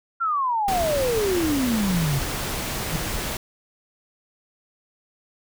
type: exponential sweep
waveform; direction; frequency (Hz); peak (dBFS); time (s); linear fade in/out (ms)
sine; down; 1396.9 to 131.4; -20; 0.2-2.2; 20
type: noise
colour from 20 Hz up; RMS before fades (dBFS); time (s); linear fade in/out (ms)
pink; -28; 0.68-3.37; 2
type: tone with exponential growth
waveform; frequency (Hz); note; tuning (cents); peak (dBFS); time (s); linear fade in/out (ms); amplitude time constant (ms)
sine; 164.8; E3; 0; -18; 2.84-2.96; 2; 25
effects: none